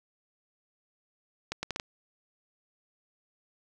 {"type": "accelerating click train", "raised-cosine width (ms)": 0.2, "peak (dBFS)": -15, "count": 5, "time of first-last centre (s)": [1.52, 1.799], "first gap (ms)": 110, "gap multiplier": 0.7, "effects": []}